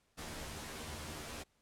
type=noise with comb filter; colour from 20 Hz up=pink; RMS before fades=-45 dBFS; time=0.17-1.44 s; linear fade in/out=20 ms; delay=13 ms; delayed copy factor=+0.8; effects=pink hiss -75 dBFS RMS until 1.61 s + low-pass 11000 Hz 12 dB/octave